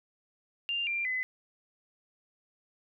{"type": "tone with pitch steps", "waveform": "sine", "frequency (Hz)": [2794, 2377, 2022], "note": ["F7", "D7", "B6"], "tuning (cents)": [0, 20, 40], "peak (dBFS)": -29, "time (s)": [0.69, 1.23], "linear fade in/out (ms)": 0, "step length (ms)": 180, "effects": []}